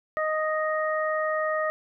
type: harmonic tone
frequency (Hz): 622.3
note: D#5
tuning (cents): 0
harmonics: 1 / 2 / 3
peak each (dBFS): -26 / -29 / -31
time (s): 0.17-1.7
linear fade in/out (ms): 0
effects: none